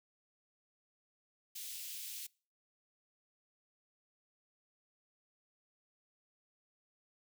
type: high-pass noise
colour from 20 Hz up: white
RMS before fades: -45 dBFS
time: 1.55-2.27 s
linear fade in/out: 10 ms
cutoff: 2500 Hz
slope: 24 dB/octave
effects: noise-tail reverb RT60 0.4 s tail -25 dB re dry